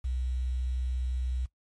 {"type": "tone with quantisation", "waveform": "sine", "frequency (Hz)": 63, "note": "B1", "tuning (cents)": 35, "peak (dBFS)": -28, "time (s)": [0.04, 1.46], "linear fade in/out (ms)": 10, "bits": 9, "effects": ["noise-tail reverb RT60 0.1 s tail -18 dB re dry", "MP3 48 kbps"]}